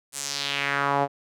sawtooth tone with band-pass filter sweep, 140.8 Hz, C#3, 27 cents sharp, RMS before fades -26 dBFS, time 0.12-1.08 s, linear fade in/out 50 ms, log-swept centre 9300 to 660 Hz, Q 2.3, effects none

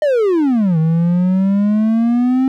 triangle exponential two-way sweep, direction down then up, 622.3 to 157.5 to 265.6 Hz, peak -9 dBFS, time 0.02-2.48 s, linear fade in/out 2 ms, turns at 0.78 s, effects none

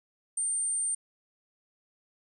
sine tone, 8870 Hz, C#9, in tune, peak -27 dBFS, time 0.37-0.95 s, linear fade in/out 5 ms, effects none

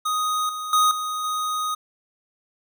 square tone with level steps, 1247 Hz, D#6, 3 cents sharp, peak -22 / -29 / -16 / -26 / -24 dBFS, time 0.05-1.75 s, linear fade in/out 10 ms, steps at 0.49 / 0.73 / 0.91 / 1.24 s, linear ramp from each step 2 ms, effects none

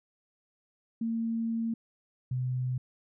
sine tone pair in turn, 227.9 / 126.91 Hz, A#3 / B2, -39 / +48 cents, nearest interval minor seventh, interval 1013 cents, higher first, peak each -28 dBFS, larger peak neither, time 1.01-1.74 / 2.31-2.78 s, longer first, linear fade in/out 5 ms, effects none

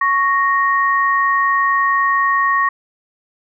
sine tone pair together, 1108.7 / 1864.6 Hz, C#6 / A#6, 0 / 0 cents, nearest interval major sixth, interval 900 cents, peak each -14 / -17 dBFS, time 0.01-2.69 s, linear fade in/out 5 ms, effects none

